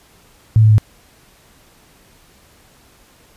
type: tone with pitch steps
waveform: sine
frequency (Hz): 110 / 108.49 / 106.99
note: A2 / A2 / A2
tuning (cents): 0 / -24 / -48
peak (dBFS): -6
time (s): 0.56-0.782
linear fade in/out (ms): 0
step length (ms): 74
effects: pink hiss -50 dBFS RMS until 3.36 s + resampled to 32000 Hz